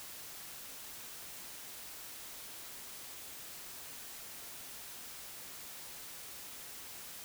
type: silence
effects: white hiss -48 dBFS RMS until 7.24 s